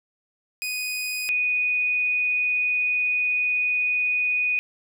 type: tone pair in turn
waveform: sawtooth / sine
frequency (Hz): 2489 / 2479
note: D#7 / D#7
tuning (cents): 0 / -7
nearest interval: unison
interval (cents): 7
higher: first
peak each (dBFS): -23 / -20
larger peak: second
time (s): 0.62-1.29 / 1.29-4.59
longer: second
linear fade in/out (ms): 0
effects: none